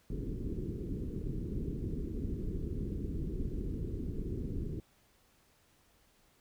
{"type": "low-pass noise", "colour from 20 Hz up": "pink", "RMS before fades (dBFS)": -37, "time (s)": [0.1, 4.8], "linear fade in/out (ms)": 2, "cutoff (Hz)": 410, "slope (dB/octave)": 48, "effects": ["pink hiss -68 dBFS RMS until 6.4 s"]}